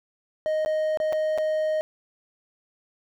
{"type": "tone with dropouts", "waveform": "triangle", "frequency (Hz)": 622, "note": "D#5", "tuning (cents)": -1, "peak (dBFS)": -20, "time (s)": [0.46, 1.81], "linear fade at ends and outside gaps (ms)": 0, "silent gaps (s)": [[0.649, 0.66], [0.973, 1.001], [1.125, 1.13], [1.377, 1.384]], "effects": []}